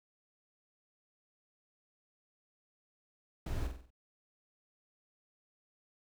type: noise with echo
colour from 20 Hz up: brown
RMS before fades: -37 dBFS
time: 3.46-3.67 s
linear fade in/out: 5 ms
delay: 47 ms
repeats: 5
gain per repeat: -6 dB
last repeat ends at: 3.905 s
effects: none